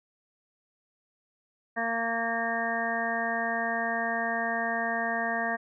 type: harmonic tone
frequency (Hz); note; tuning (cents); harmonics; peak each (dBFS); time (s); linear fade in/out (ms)
230; A#3; -23; 1 / 2 / 3 / 4 / 5 / 7 / 8; -36 / -39 / -31 / -39 / -38 / -34 / -32; 1.76-5.57; 20
effects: none